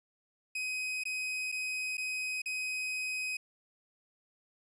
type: tone with dropouts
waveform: 40% pulse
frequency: 2517 Hz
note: D#7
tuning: 19 cents sharp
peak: -32 dBFS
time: 0.55-3.37 s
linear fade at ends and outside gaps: 5 ms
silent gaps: 1.037-1.053 / 1.518-1.523 / 1.971-1.979 / 2.419-2.458 s
effects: resampled to 22050 Hz